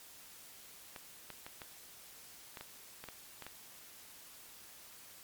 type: clicks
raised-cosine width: 0.3 ms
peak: -29 dBFS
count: 10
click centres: 0.962 / 1.303 / 1.465 / 1.618 / 2.572 / 2.61 / 3.04 / 3.087 / 3.423 / 3.466 s
effects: white hiss -55 dBFS RMS until 5.23 s + MP3 96 kbps